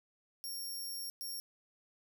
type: tone bursts at uneven times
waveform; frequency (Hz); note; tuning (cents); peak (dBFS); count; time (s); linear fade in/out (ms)
15% pulse; 5530; F8; -18; -34; 2; 0.44-1.1 / 1.21-1.4; 0
effects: none